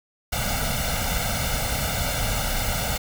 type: noise with comb filter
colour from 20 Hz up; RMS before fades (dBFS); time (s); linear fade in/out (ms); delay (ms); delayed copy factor
pink; -25; 0.32-2.98; 10; 1.4; +0.9
effects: none